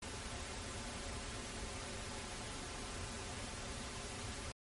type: noise with comb filter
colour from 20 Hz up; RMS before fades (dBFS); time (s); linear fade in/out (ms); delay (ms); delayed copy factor
pink; -45; 0.02-4.52; 5; 6.3; -0.6
effects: MP3 48 kbps